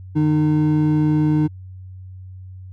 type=tone pair together; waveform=triangle; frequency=151.88 / 305.7 Hz; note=D#3 / D#4; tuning=-41 / -30 cents; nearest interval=octave; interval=1211 cents; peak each=-15 dBFS; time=0.15-1.48 s; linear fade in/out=20 ms; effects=added 93 Hz sine -34 dBFS peak until 2.72 s